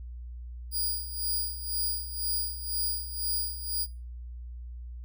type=tone with tremolo; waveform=5% pulse; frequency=4866 Hz; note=D#8; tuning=39 cents flat; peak=-20 dBFS; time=0.71-3.87 s; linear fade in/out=50 ms; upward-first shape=sine; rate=2 Hz; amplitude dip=75%; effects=noise-tail reverb RT60 0.3 s tail -21 dB re dry + added 60 Hz sine -38 dBFS peak until 5.04 s